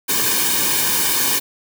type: noise with comb filter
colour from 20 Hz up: white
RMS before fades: -18 dBFS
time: 0.08-1.4 s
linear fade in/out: 20 ms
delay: 1.5 ms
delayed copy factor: -0.85
effects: none